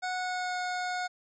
25% pulse tone with pitch glide, 735 to 726.1 Hz, F#5 to F#5, -12 to -33 cents, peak -27 dBFS, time 0.02-1.08 s, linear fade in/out 20 ms, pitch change -21 cents, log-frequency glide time 0.12-0.57 s, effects resampled to 16000 Hz

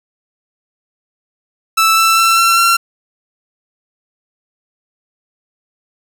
sawtooth tone with pitch steps, 1318.5 / 1330 / 1341.5 / 1353.2 / 1365 Hz, E6 / E6 / E6 / E6 / F6, 0 / +15 / +30 / +45 / -40 cents, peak -5 dBFS, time 1.77-2.77 s, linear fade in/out 10 ms, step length 200 ms, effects none

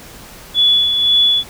sine tone with tremolo, 3423 Hz, A7, 48 cents flat, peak -8 dBFS, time 0.54-1.44 s, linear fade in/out 50 ms, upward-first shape sine, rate 1.9 Hz, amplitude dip 45%, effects pink hiss -37 dBFS RMS until 1.49 s

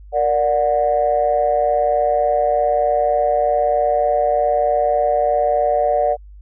sine chord, Bb augmented, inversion none, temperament equal with one note detuned, 466.2 / 587.3 / 730.6 Hz, Bb4 / D5 / F#5, 0 / 0 / -22 cents, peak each -22 / -16 / -17 dBFS, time 0.12-6.17 s, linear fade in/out 50 ms, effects tanh soft clip ceiling -6 dBFS + added 50 Hz sine -37 dBFS peak until 6.41 s

